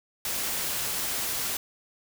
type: noise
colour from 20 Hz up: white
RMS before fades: -30 dBFS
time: 0.25-1.57 s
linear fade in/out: 2 ms
effects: none